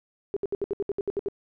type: tone bursts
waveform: sine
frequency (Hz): 400.2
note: G4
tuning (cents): +36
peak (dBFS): -24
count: 11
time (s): 0.34-1.285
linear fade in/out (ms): 0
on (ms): 25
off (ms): 67
effects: none